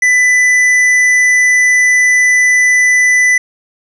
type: tone with hard clipping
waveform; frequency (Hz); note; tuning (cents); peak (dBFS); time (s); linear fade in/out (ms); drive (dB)
triangle; 1994; B6; +16; -8; 0.02-3.38; 5; 11
effects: none